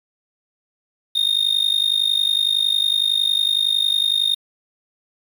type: tone with amplitude modulation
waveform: triangle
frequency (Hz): 3684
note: A#7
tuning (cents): -21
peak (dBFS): -11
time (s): 1.15-4.35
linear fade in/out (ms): 10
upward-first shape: sine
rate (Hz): 50.9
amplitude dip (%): 85
effects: 7-bit